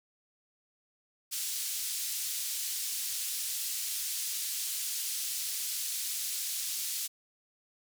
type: band-pass noise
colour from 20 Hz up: white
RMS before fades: -35 dBFS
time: 1.31-7.08 s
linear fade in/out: 20 ms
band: 3700 to 13000 Hz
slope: 12 dB/octave
effects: none